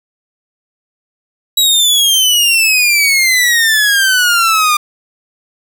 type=exponential sweep; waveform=sawtooth; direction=down; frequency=3897 to 1199 Hz; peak=-5 dBFS; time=1.57-4.77 s; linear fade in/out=5 ms; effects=none